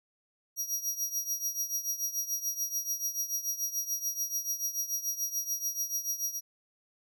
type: tone with tremolo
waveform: sawtooth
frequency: 5740 Hz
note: F8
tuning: 47 cents sharp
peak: -25 dBFS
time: 0.56-6.41 s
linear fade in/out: 50 ms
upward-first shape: triangle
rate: 6.9 Hz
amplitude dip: 85%
effects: none